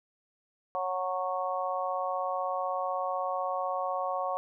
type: harmonic tone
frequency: 184 Hz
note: F#3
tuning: 9 cents flat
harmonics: 3 / 4 / 5 / 6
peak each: -34 / -33 / -38 / -34 dBFS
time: 0.75-4.37 s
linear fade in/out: 0 ms
effects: none